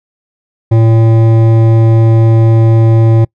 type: tone with hard clipping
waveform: triangle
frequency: 113 Hz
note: A2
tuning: 47 cents sharp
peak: -6 dBFS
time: 0.71-3.25 s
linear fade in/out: 10 ms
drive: 16 dB
effects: noise-tail reverb RT60 0.1 s tail -26 dB re dry